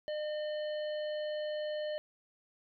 harmonic tone, 606 Hz, D#5, 46 cents flat, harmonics 1 / 3 / 5 / 7, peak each -34 / -48 / -49 / -53 dBFS, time 0.08-1.98 s, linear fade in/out 0 ms, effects none

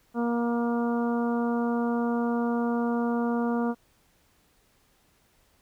harmonic tone, 236.3 Hz, A#3, 24 cents sharp, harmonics 1 / 2 / 3 / 4 / 5 / 6, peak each -25 / -31 / -35 / -37 / -39 / -41 dBFS, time 0.14-3.75 s, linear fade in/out 50 ms, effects pink hiss -65 dBFS RMS until 5.61 s

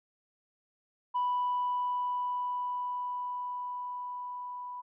sine tone with level ramp, 987.8 Hz, B5, in tune, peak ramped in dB -25 to -38 dBFS, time 1.14-4.82 s, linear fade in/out 20 ms, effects tanh soft clip ceiling -24 dBFS

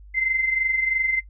sine tone pair together, 2052 / 2075 Hz, C7 / C7, -34 / -15 cents, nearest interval unison, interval 19 cents, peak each -27 / -21 dBFS, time 0.14-1.21 s, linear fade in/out 20 ms, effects noise-tail reverb RT60 0.1 s tail -21 dB re dry + added 50 Hz sine -42 dBFS peak until 1.29 s

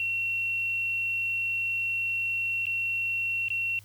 sine tone with dropouts, 2725 Hz, F7, 43 cents flat, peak -26 dBFS, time 0-3.79 s, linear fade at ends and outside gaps 1 ms, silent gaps 2.656-2.667 / 3.484-3.503 s, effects added 102 Hz sine -50 dBFS peak until 3.84 s + white hiss -58 dBFS RMS until 3.84 s

